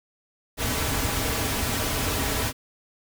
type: noise with comb filter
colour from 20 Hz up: pink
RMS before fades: -26 dBFS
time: 0.57-2.53 s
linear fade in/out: 50 ms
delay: 5.6 ms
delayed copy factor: -0.55
effects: none